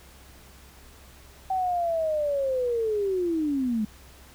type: linear sweep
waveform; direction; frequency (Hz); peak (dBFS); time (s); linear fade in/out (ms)
sine; down; 766 to 207.2; -23; 1.5-3.85; 5
effects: added 66 Hz sine -51 dBFS peak until 4.34 s + pink hiss -52 dBFS RMS until 4.34 s